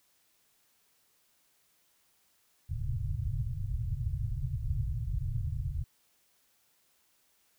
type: low-pass noise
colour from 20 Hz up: white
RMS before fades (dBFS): -33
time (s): 2.69-5.84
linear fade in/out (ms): 10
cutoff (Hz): 140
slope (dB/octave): 96
effects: white hiss -70 dBFS RMS until 7.58 s